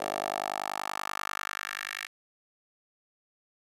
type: tone with high-pass filter sweep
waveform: 10% pulse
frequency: 50.3 Hz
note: G1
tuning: 45 cents sharp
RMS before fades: -35 dBFS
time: 0-2.07 s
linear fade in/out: 5 ms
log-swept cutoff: 550 to 2000 Hz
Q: 2.6
effects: resampled to 32000 Hz